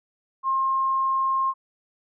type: tone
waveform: sine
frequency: 1066 Hz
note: C6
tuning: 32 cents sharp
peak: -20 dBFS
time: 0.43-1.54 s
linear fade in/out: 50 ms
effects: none